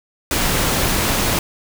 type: noise with amplitude modulation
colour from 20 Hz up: pink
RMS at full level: -17 dBFS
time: 0.31-1.39 s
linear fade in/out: 2 ms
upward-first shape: sine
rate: 239 Hz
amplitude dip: 25%
effects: none